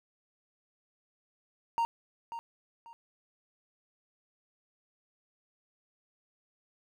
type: tone with echo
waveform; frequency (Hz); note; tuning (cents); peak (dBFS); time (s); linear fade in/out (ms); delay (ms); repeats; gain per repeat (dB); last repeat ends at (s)
triangle; 927; A#5; -10; -24; 1.78-1.85; 0; 540; 2; -11; 2.93
effects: none